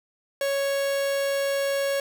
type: tone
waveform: 45% pulse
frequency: 554.4 Hz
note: C#5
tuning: in tune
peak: -23 dBFS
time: 0.41-2 s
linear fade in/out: 2 ms
effects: none

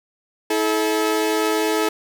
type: tone pair together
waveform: sawtooth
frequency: 322.9 / 431.4 Hz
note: E4 / A4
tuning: -36 / -34 cents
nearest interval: perfect fourth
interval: 502 cents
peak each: -18 / -16 dBFS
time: 0.5-1.89 s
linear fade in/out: 5 ms
effects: none

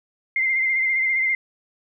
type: tone with vibrato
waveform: sine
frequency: 2093 Hz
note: C7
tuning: in tune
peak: -18 dBFS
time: 0.36-1.35 s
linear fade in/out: 2 ms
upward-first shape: sine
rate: 15 Hz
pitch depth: 35 cents each way
effects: none

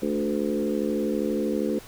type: harmonic tone with a mistuned harmonic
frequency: 72.5 Hz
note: D2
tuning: 22 cents flat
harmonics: 3 / 4 / 5 / 6 / 7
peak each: -28 / -29 / -30 / -31 / -31 dBFS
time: 0.02-1.79 s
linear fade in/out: 5 ms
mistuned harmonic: 4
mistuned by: +15 cents
effects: pink hiss -46 dBFS RMS until 1.87 s

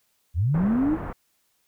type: linear sweep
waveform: sine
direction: up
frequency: 71 to 331.9 Hz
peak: -19 dBFS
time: 0.34-0.98 s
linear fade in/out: 50 ms
type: low-pass noise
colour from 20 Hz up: pink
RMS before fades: -33 dBFS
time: 0.54-1.13 s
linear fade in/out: 5 ms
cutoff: 1500 Hz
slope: 24 dB/octave
effects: white hiss -69 dBFS RMS until 1.67 s

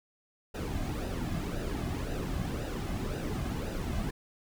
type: noise with flanger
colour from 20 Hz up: brown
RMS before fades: -34 dBFS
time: 0.54-4.11 s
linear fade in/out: 10 ms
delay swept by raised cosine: 0.9 to 2.2 ms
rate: 1.9 Hz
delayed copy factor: -0.6
effects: none

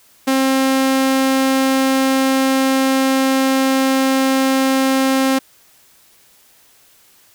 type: tone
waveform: sawtooth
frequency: 266.2 Hz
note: C4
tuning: 30 cents sharp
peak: -9 dBFS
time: 0.27-5.39 s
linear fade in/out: 10 ms
effects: white hiss -51 dBFS RMS until 7.34 s

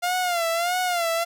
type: tone with vibrato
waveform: sawtooth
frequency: 697 Hz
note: F5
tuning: 4 cents flat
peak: -18 dBFS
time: 0.02-1.25 s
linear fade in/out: 20 ms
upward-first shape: sine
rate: 1.6 Hz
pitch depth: 91 cents each way
effects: none

